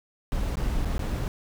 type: noise with dropouts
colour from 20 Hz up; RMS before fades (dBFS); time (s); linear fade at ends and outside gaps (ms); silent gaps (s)
brown; -27; 0.32-1.28; 0; 0.555-0.57 / 0.849-0.855 / 0.98-0.993
effects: none